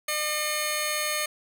10% pulse tone pair together, 604 / 2155 Hz, D5 / C#7, +48 / -49 cents, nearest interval octave + minor seventh, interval 2203 cents, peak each -20 dBFS, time 0.08-1.26 s, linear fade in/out 5 ms, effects none

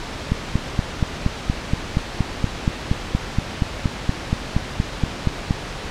click train, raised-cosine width 5 ms, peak -5 dBFS, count 23, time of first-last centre 0.32-5.509 s, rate 4.24 Hz, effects pink hiss -30 dBFS RMS until 5.9 s + low-pass 5000 Hz 12 dB/octave

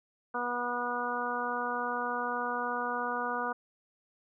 harmonic tone, 243.4 Hz, B3, 25 cents flat, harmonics 1 / 2 / 3 / 4 / 5 / 6, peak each -41 / -38 / -38 / -36 / -36 / -37 dBFS, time 0.34-3.53 s, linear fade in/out 10 ms, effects none

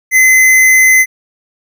square tone, 2044 Hz, C7, 41 cents flat, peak -5 dBFS, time 0.11-1.06 s, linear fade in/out 50 ms, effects none

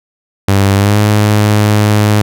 sawtooth tone with pitch glide, 98.6 to 105.07 Hz, G2 to G#2, +11 to +21 cents, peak -3 dBFS, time 0.48-2.22 s, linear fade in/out 5 ms, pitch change +110 cents, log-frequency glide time 0.75-0.99 s, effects none

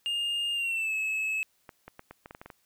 triangle tone with pitch glide, 2823 to 2589 Hz, F7 to E7, +18 to -32 cents, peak -26 dBFS, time 0.06-1.43 s, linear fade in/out 0 ms, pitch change -150 cents, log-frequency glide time 0.53-0.94 s
clicks, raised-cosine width 0.5 ms, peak -28 dBFS, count 10, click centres 1.692 / 1.88 / 1.994 / 2.11 / 2.259 / 2.309 / 2.349 / 2.415 / 2.46 / 2.502 s
effects white hiss -70 dBFS RMS until 2.65 s

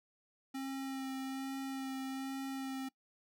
square tone with vibrato, 267.4 Hz, C4, 38 cents sharp, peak -39 dBFS, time 0.54-2.89 s, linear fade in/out 10 ms, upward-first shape sine, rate 1.2 Hz, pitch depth 14 cents each way, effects noise-tail reverb RT60 0.1 s tail -22 dB re dry

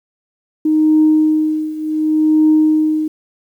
sine tone with tremolo, 310 Hz, D#4, 6 cents flat, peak -6 dBFS, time 0.65-3.08 s, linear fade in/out 5 ms, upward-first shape triangle, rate 0.68 Hz, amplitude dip 85%, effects tanh soft clip ceiling -3 dBFS + 8-bit

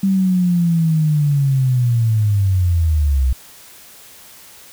sine linear sweep, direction down, 195.9 to 61.74 Hz, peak -12 dBFS, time 0.03-3.33 s, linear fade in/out 5 ms, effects white hiss -42 dBFS RMS until 4.72 s

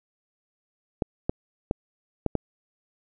clicks, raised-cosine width 2 ms, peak -10 dBFS, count 5, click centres 1.022 / 1.295 / 1.711 / 2.263 / 2.353 s, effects none

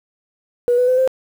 sine tone with pitch steps, 484.8 / 496.7 / 508.9 / 521.4 Hz, B4 / B4 / C5 / C5, -32 / +10 / -48 / -6 cents, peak -11 dBFS, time 0.68-1.076 s, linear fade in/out 0 ms, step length 99 ms, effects tanh soft clip ceiling -7 dBFS + 7-bit

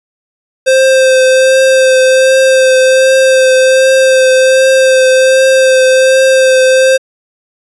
square tone with vibrato, 523.3 Hz, C5, in tune, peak -5 dBFS, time 0.66-6.98 s, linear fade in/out 20 ms, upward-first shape triangle, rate 1.3 Hz, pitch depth 18 cents each way, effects resampled to 24000 Hz

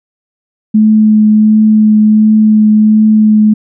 sine tone with vibrato, 214.9 Hz, A3, 41 cents flat, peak -3 dBFS, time 0.74-3.54 s, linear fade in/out 10 ms, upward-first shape triangle, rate 1.4 Hz, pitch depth 13 cents each way, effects none

